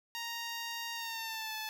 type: tone with pitch glide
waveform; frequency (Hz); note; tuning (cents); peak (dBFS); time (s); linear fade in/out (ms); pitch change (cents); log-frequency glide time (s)
10% pulse; 932.3 to 869.9; A#5 to A5; 0 to -20; -29; 0.15-1.69; 0; -120; 0.94-1.55
effects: none

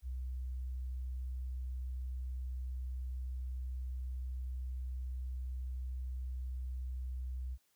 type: tone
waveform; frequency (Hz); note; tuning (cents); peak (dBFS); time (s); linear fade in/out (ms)
sine; 63.4; B1; +46; -37; 0.02-7.58; 50
effects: white hiss -75 dBFS RMS until 7.75 s

